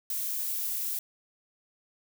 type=noise; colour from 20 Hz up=violet; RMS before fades=-32 dBFS; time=0.1-0.99 s; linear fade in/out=2 ms; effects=none